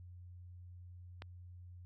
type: click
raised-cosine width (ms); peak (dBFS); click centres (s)
0.3; -30; 1.221
effects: added 89 Hz sine -50 dBFS peak until 1.85 s